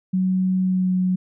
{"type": "tone with pitch glide", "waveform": "sine", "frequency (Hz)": [186.2, 184.06], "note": ["F#3", "F#3"], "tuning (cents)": [11, -9], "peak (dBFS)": -17, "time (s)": [0.13, 1.16], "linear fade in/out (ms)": 10, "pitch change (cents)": -20, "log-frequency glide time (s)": [0.61, 0.93], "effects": []}